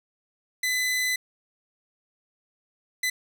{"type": "tone bursts at uneven times", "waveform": "sawtooth", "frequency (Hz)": 2009, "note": "B6", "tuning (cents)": 29, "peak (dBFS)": -20, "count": 2, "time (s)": [[0.63, 1.16], [3.03, 3.1]], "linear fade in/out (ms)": 5, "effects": []}